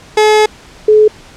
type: tone pair in turn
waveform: 30% pulse / sine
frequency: 427.6 / 427.6 Hz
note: A4 / A4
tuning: -49 / -49 cents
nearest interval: unison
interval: 0 cents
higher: neither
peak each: -3 dBFS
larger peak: neither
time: 0.17-0.46 / 0.88-1.08 s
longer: first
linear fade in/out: 5 ms
effects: pink hiss -38 dBFS RMS until 1.36 s + low-pass 7000 Hz 12 dB/octave